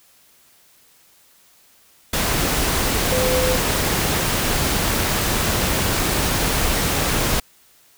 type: tone in noise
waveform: sine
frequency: 510 Hz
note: C5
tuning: 44 cents flat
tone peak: -19 dBFS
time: 3.12-3.56 s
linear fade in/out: 5 ms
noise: pink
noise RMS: -20 dBFS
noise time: 2.13-7.4 s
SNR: -2 dB
effects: white hiss -54 dBFS RMS until 7.97 s